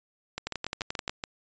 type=two click trains; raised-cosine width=0.2 ms; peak=-15 / -14 dBFS; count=7 / 8; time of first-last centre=0.38-1.238 / 0.47-1.079 s; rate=6.99 / 11.5 Hz; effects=resampled to 16000 Hz